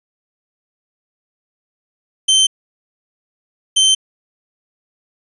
sawtooth tone pair in turn, 3104 / 3104 Hz, G7 / G7, -18 / -18 cents, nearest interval unison, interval 0 cents, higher neither, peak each -6 dBFS, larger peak neither, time 2.28-2.47 / 3.76-3.95 s, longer neither, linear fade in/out 10 ms, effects resampled to 24000 Hz

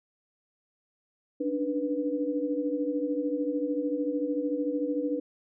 sine tone cluster, 286.1 / 299.5 / 492.2 Hz, D4 / D4 / B4, -45 / +34 / -6 cents, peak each -31 dBFS, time 1.4-5.2 s, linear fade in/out 10 ms, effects none

